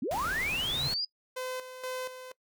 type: linear sweep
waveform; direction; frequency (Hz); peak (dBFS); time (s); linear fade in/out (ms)
sine; up; 198.9 to 4978; -29; 0.02-1.05; 5
type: noise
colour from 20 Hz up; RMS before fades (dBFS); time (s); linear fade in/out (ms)
pink; -39; 0.11-0.94; 2
type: tone with exponential growth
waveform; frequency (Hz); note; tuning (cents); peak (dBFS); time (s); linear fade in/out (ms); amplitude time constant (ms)
sine; 138.9; C#3; +4; -30; 0.58-0.88; 5; 64
type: tone with tremolo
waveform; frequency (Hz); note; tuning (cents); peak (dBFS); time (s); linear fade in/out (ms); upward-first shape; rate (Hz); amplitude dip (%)
sawtooth; 511; C5; -41; -30; 1.36-2.32; 10; square; 2.1; 65
effects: noise-tail reverb RT60 0.1 s tail -21 dB re dry